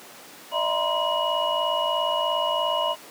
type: tone cluster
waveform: sine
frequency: 602 / 659 / 952 / 1035 / 2910 Hz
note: D5 / E5 / A#5 / C6 / F#7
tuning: +43 / -1 / +36 / -19 / -29 cents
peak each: -28 dBFS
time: 0.51-2.96 s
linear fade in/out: 50 ms
effects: pink hiss -44 dBFS RMS until 3.1 s + high-pass 300 Hz 12 dB/octave